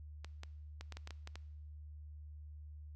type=clicks; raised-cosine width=0.2 ms; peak=-30 dBFS; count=9; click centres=0.246 / 0.434 / 0.81 / 0.923 / 0.97 / 1.074 / 1.107 / 1.274 / 1.356 s; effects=noise-tail reverb RT60 0.9 s tail -20 dB re dry + added 75 Hz sine -48 dBFS peak until 2.95 s